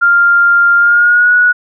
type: tone with pitch glide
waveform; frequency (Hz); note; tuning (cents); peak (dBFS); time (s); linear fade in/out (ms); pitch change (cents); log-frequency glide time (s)
sine; 1396.9 to 1463.8; F6 to F#6; 0 to -19; -5; 0.01-1.53; 20; +81; 0.77-1.32
effects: none